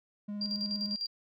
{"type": "tone with vibrato", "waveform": "triangle", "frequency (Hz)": 206.2, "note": "G#3", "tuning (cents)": -12, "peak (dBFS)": -33, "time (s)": [0.28, 0.96], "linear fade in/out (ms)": 10, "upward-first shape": "triangle", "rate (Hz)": 17, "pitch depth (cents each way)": 15}
{"type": "tone with tremolo", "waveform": "sine", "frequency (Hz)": 4752, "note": "D8", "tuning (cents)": 20, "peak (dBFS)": -31, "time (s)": [0.41, 1.07], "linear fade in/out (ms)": 5, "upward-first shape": "square", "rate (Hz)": 10, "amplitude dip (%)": 65}
{"effects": []}